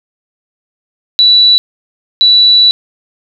sine tone bursts at uneven times, 3947 Hz, B7, 2 cents flat, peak -3 dBFS, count 2, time 1.19-1.58 / 2.21-2.71 s, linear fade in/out 0 ms, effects none

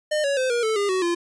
square tone with pitch steps, 607 / 559.8 / 516.4 / 476.2 / 439.2 / 405.1 / 373.7 / 344.6 Hz, D#5 / C#5 / C5 / A#4 / A4 / G#4 / F#4 / F4, -43 / +17 / -23 / +37 / -3 / -43 / +17 / -23 cents, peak -21 dBFS, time 0.11-1.15 s, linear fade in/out 10 ms, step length 130 ms, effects resampled to 22050 Hz

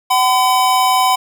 square tone pair together, 757.3 / 1013 Hz, F#5 / B5, +40 / +44 cents, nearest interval perfect fourth, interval 504 cents, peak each -15 / -14 dBFS, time 0.1-1.16 s, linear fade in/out 10 ms, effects 8-bit

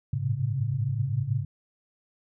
sine tone cluster, 98 / 108.2 / 114 / 130.1 / 136.7 Hz, G2 / A2 / A#2 / C3 / C#3, 0 / -29 / -38 / -9 / -24 cents, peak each -37 / -29 / -34 / -36 / -28 dBFS, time 0.13-1.45 s, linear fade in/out 5 ms, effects none

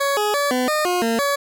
20% pulse tone with pitch steps, 559 / 418.8 / 573 / 252.1 / 610 / 357.7 / 228.6 / 566 Hz, C#5 / G#4 / D5 / B3 / D#5 / F4 / A#3 / C#5, +14 / +15 / -43 / +36 / -34 / +41 / -34 / +36 cents, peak -13 dBFS, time 0-1.36 s, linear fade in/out 10 ms, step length 170 ms, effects none

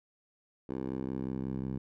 10% pulse tone with band-pass filter sweep, 65.6 Hz, C2, 5 cents sharp, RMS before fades -36 dBFS, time 0.69-1.78 s, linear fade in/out 5 ms, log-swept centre 360 to 170 Hz, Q 1.1, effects none

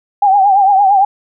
sine tone with vibrato, 790 Hz, G5, 13 cents sharp, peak -6 dBFS, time 0.22-1.05 s, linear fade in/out 5 ms, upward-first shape triangle, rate 8.8 Hz, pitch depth 96 cents each way, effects none

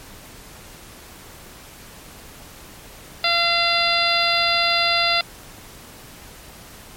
harmonic tone with a mistuned harmonic, 685 Hz, F5, 34 cents flat, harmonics 1 / 2 / 3 / 4 / 5 / 6 / 7, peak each -24 / -24 / -24 / -24 / -24 / -24 / -24 dBFS, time 3.24-5.21 s, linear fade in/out 2 ms, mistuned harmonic 5, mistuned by +39 cents, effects pink hiss -42 dBFS RMS until 6.96 s + MP3 64 kbps

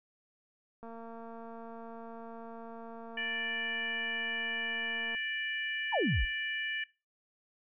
click train, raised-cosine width 1 ms, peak -34 dBFS, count 990, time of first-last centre 0.83-5.149 s, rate 229 Hz
harmonic tone, 587.3 Hz, D5, in tune, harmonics 3 / 4 / 5, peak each -35 / -40 / -40 dBFS, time 3.17-6.84 s, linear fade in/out 5 ms
sine exponential sweep, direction down, 1030 to 36.71 Hz, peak -27 dBFS, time 5.92-6.26 s, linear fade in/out 20 ms
effects noise-tail reverb RT60 0.3 s tail -21 dB re dry

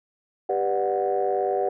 sine chord, G major seventh, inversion none, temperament just, 392 / 490 / 588 / 735 Hz, G4 / B4 / D5 / F#5, 0 / -14 / +2 / -12 cents, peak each -25 / -27 / -28 / -25 dBFS, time 0.49-1.69 s, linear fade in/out 5 ms, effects tanh soft clip ceiling -13 dBFS

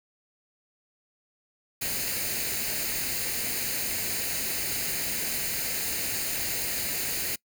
white noise with comb filter, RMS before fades -30 dBFS, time 1.81-7.36 s, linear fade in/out 10 ms, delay 0.44 ms, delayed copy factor +0.6, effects noise-tail reverb RT60 0.1 s tail -24 dB re dry

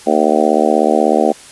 harmonic tone, 76.4 Hz, D#2, 31 cents flat, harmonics 3 / 4 / 5 / 6 / 7 / 8 / 9 / 10, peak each -18 / -18 / -18 / -18 / -18 / -18 / -18 / -18 dBFS, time 0.06-1.33 s, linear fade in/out 20 ms, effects white hiss -38 dBFS RMS until 1.51 s + resampled to 24000 Hz

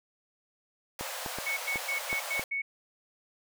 pink high-pass noise, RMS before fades -38 dBFS, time 0.99-2.44 s, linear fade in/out 2 ms, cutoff 500 Hz, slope 96 dB/octave
clicks, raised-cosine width 1 ms, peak -21 dBFS, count 6, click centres 1.01 / 1.262 / 1.386 / 1.758 / 2.129 / 2.395 s
sine tone bursts, 2217 Hz, C#7, in tune, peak -29 dBFS, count 6, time 1.46-2.62 s, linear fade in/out 10 ms, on 110 ms, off 100 ms
effects none

